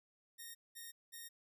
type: tone bursts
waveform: 5% pulse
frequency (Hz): 1852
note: A#6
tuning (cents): -12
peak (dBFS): -38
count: 3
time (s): 0.38-1.29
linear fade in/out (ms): 20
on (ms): 170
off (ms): 200
effects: none